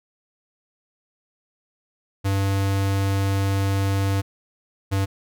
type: tone pair in turn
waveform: square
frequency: 98 / 97.54 Hz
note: G2 / G2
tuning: 0 / -8 cents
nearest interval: unison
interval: 8 cents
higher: first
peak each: -20 dBFS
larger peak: neither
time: 2.24-4.22 / 4.91-5.06 s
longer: first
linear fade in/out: 20 ms
effects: none